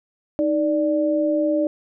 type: tone pair together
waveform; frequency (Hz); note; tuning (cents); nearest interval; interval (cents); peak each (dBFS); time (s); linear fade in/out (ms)
sine; 311.1 / 587.3; D#4 / D5; 0 / 0; major seventh; 1100; -20; 0.39-1.67; 0
effects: none

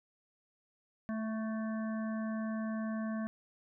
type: harmonic tone with a mistuned harmonic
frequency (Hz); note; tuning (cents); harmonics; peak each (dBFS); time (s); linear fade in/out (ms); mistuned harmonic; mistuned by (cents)
219.7; A3; -2; 1 / 3 / 5 / 7 / 8; -34 / -44 / -48 / -51 / -52; 1.09-3.27; 0; 5; +18
effects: none

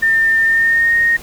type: tone with pitch glide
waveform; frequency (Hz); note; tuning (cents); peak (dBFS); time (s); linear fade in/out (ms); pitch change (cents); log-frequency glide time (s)
sine; 1803 to 1858; A6 to A#6; +42 to -6; -10; 0.02-1.17; 10; +52; 0.43-0.94
effects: pink hiss -36 dBFS RMS until 1.22 s

